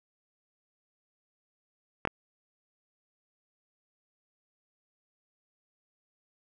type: clicks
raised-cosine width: 0.5 ms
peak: -12 dBFS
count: 2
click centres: 2.052 / 2.074 s
effects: none